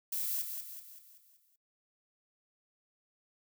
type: noise with echo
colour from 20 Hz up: violet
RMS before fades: -35 dBFS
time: 0.12-0.42 s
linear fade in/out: 5 ms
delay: 190 ms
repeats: 6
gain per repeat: -6 dB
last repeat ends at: 1.56 s
effects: noise-tail reverb RT60 0.1 s tail -19 dB re dry